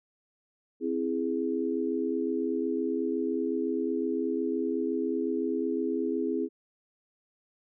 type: chord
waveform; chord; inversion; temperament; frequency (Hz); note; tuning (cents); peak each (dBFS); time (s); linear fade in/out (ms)
sine; C augmented; none; equal; 261.6 / 329.6 / 415.3; C4 / E4 / G#4; 0 / 0 / 0; -31; 0.8-6.49; 50
effects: none